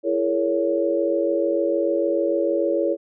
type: chord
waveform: sine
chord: A# half-diminished seventh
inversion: second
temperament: just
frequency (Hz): 335.6 / 419.5 / 466.2 / 559.4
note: E4 / G#4 / A#4 / C#5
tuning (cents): +31 / +17 / 0 / +16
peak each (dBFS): -23 / -26 / -27 / -22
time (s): 0.03-2.97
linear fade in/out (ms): 50
effects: none